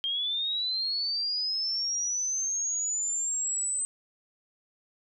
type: linear sweep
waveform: sine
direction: up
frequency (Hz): 3182 to 8160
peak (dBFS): -27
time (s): 0.04-3.85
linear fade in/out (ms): 0
effects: none